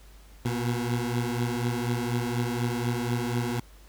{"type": "beating tone pair", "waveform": "20% pulse", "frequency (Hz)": [119, 123.1], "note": ["A#2", "B2"], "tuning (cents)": [36, -5], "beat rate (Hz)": 4.1, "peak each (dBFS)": [-23, -26], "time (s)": [0.45, 3.6], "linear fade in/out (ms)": 5, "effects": ["added 50 Hz sine -49 dBFS peak until 3.88 s", "pink hiss -57 dBFS RMS until 3.88 s"]}